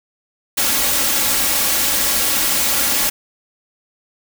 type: noise with comb filter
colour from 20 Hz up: white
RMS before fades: -17 dBFS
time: 0.57-3.1 s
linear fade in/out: 10 ms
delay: 3.6 ms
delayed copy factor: +0.55
effects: none